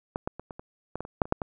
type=clicks; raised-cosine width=1 ms; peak=-15 / -15 / -24 / -25 / -26 / -18 / -19 / -26 / -7 / -26 / -8 / -17 dBFS; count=12; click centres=0.159 / 0.275 / 0.396 / 0.508 / 0.595 / 0.956 / 1.006 / 1.051 / 1.218 / 1.255 / 1.324 / 1.418 s; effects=none